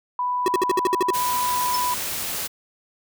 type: tone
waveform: sine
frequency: 990 Hz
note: B5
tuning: 4 cents sharp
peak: -21 dBFS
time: 0.19-1.94 s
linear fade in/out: 2 ms
type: tone bursts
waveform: square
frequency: 370 Hz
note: F#4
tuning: in tune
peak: -18 dBFS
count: 9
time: 0.46-1.105 s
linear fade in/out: 2 ms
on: 21 ms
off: 57 ms
type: noise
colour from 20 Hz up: white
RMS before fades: -28 dBFS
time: 1.13-2.48 s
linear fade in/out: 20 ms
type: tone with exponential decay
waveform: sine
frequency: 5274 Hz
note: E8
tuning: in tune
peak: -21 dBFS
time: 1.74-1.82 s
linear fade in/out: 5 ms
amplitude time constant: 16 ms
effects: none